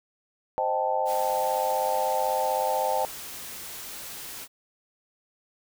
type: chord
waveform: sine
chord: A half-diminished seventh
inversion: first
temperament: equal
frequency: 523.3 / 622.3 / 784 / 880 Hz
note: C5 / Eb5 / G5 / A5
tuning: 0 / 0 / 0 / 0 cents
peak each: -29 / -30 / -28 / -28 dBFS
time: 0.58-3.05 s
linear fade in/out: 0 ms
type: noise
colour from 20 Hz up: white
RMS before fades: -39 dBFS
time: 1.05-4.48 s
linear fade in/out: 50 ms
effects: none